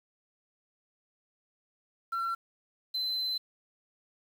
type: tone pair in turn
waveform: sine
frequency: 1357 / 4058 Hz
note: E6 / B7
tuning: +50 / +46 cents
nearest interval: octave + perfect fifth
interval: 1896 cents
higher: second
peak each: -27 dBFS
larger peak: neither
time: 2.12-2.35 / 2.94-3.38 s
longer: second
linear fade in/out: 10 ms
effects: tanh soft clip ceiling -28 dBFS + 9-bit